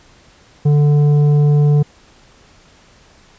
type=tone with tanh clipping; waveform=sine; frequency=146.9 Hz; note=D3; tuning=1 cent sharp; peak=-10 dBFS; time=0.65-1.83 s; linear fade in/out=10 ms; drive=8 dB; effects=pink hiss -48 dBFS RMS until 3.38 s + resampled to 16000 Hz